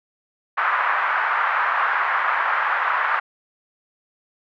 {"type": "band-pass noise", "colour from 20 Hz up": "pink", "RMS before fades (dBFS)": -21, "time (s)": [0.57, 3.2], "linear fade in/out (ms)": 10, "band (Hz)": [980, 1700], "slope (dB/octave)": 24, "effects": []}